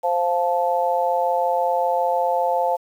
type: harmonic tone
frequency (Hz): 174.61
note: F3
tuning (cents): 0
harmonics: 3 / 4 / 5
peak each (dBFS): -22 / -22 / -22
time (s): 0.03-2.77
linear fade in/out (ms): 20
effects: 8-bit